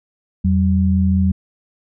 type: tone pair together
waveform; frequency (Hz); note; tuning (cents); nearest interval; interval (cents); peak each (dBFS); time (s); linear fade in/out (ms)
sine; 84.81 / 190.4; E2 / F#3; +50 / +50; octave + major second; 1400; -15; 0.44-1.32; 10
effects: none